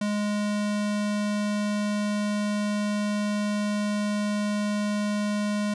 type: tone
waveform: square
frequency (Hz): 207.7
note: G#3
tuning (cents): 0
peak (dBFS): -25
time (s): 0.01-5.74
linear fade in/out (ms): 5
effects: resampled to 22050 Hz